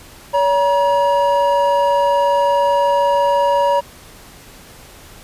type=tone pair together; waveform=triangle; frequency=566.7 / 953 Hz; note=C#5 / A#5; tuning=+38 / +38 cents; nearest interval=major sixth; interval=900 cents; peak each=-13 dBFS; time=0.33-3.81 s; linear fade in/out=20 ms; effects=pink hiss -41 dBFS RMS until 5.23 s + resampled to 32000 Hz